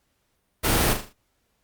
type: noise with echo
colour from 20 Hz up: pink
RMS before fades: -21 dBFS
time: 0.63-0.94 s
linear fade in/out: 20 ms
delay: 39 ms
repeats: 5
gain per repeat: -7 dB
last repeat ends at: 1.135 s
effects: pink hiss -71 dBFS RMS until 1.63 s + Opus 48 kbps